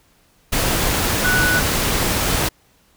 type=tone in noise; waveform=sine; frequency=1480 Hz; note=F#6; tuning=in tune; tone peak=-16 dBFS; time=1.24-1.6 s; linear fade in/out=10 ms; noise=pink; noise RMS=-19 dBFS; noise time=0.52-2.49 s; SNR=0 dB; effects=pink hiss -57 dBFS RMS until 2.96 s